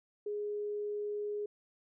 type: tone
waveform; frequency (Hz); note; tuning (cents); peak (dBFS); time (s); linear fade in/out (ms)
sine; 415.3; G#4; 0; -34; 0.26-1.46; 5
effects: none